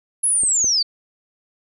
sine linear sweep, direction down, 10700 to 4435 Hz, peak -15 dBFS, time 0.23-0.83 s, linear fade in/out 10 ms
clicks, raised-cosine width 2 ms, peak -21 / -20 dBFS, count 2, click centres 0.435 / 0.644 s
effects none

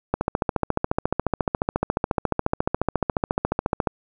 click train, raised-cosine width 1 ms, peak -6 dBFS, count 54, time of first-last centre 0.14-3.872 s, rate 14.2 Hz, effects none

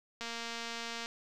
click train, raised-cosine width 0.2 ms, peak -23 dBFS, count 198, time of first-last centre 0.21-1.059 s, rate 232 Hz, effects none

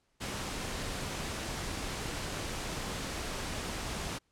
pink noise, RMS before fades -37 dBFS, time 0.2-4.19 s, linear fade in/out 20 ms, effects pink hiss -75 dBFS RMS until 4.31 s + low-pass 9000 Hz 12 dB/octave

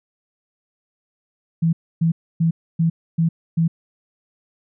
sine tone bursts, 164.81 Hz, E3, in tune, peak -14 dBFS, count 6, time 1.62-3.68 s, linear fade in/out 10 ms, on 110 ms, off 280 ms, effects none

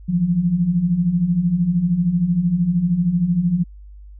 sine beating tone pair, 164.81 / 177.81 Hz, E3 / F3, 0 / +31 cents, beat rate 13 Hz, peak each -22 / -16 dBFS, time 0.08-3.64 s, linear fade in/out 20 ms, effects added 50 Hz sine -37 dBFS peak until 4.19 s

